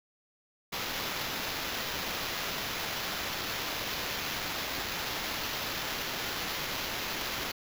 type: noise with sample-and-hold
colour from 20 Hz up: blue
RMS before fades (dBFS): -35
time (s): 0.72-7.52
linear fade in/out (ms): 10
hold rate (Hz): 8820
effects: none